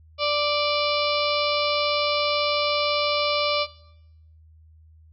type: harmonic tone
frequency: 587.3 Hz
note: D5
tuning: in tune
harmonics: 1 / 2 / 4 / 5 / 6 / 7 / 8 / 9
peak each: -24 / -27 / -30 / -31 / -32 / -32 / -33 / -34 dBFS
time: 0.18-3.67 s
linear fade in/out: 50 ms
effects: noise-tail reverb RT60 0.8 s tail -18 dB re dry + added 79 Hz sine -49 dBFS peak until 5.12 s